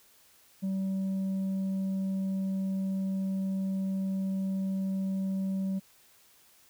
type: tone with tanh clipping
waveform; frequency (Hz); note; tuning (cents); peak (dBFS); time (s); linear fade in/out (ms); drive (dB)
sine; 191.9; G3; -37; -29; 0.62-5.8; 20; 3
effects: white hiss -61 dBFS RMS until 6.69 s